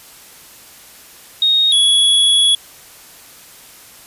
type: tone pair in turn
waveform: sine / square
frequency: 3729 / 3367 Hz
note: A#7 / G#7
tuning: 0 / +23 cents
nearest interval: major second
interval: 177 cents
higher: first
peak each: -10 dBFS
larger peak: neither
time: 1.42-1.72 / 1.72-2.55 s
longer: second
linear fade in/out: 2 ms
effects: white hiss -41 dBFS RMS until 4.06 s + resampled to 32000 Hz